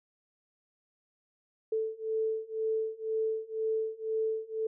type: beating tone pair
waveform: sine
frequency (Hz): 440 / 442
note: A4 / A4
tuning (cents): 0 / +8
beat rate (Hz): 2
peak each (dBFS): -33 / -32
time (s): 1.72-4.67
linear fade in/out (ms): 5
effects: none